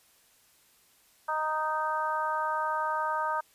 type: harmonic tone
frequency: 310.4 Hz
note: D#4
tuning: 4 cents flat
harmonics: 2 / 3 / 4 / 5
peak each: -36 / -30 / -32 / -36 dBFS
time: 1.28-3.41 s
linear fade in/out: 10 ms
effects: white hiss -63 dBFS RMS until 3.54 s + resampled to 32000 Hz